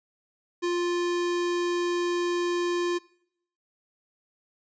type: tone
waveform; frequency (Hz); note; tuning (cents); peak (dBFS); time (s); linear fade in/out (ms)
square; 350; F4; +4; -25; 0.62-2.99; 20
effects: noise-tail reverb RT60 0.7 s tail -23 dB re dry + resampled to 16000 Hz